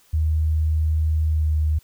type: tone with pitch glide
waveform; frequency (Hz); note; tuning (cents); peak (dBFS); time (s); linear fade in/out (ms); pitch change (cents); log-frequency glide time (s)
sine; 78.2 to 76.99; D#2 to D#2; +9 to -18; -17; 0.13-1.79; 10; -27; 1.28-1.5
effects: white hiss -57 dBFS RMS until 1.83 s